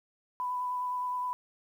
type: tone with vibrato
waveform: sine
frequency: 995 Hz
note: B5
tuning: 13 cents sharp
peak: -30 dBFS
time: 0.4-1.33 s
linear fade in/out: 0 ms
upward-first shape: sine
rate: 9.7 Hz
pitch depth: 12 cents each way
effects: 10-bit